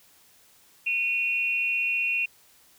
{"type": "tone pair together", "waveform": "sine", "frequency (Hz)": [2471, 2736], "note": ["D#7", "F7"], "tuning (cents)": [-13, -36], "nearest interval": "major second", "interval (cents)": 177, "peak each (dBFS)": -26, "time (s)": [0.86, 2.26], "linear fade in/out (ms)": 10, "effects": ["white hiss -58 dBFS RMS until 2.78 s"]}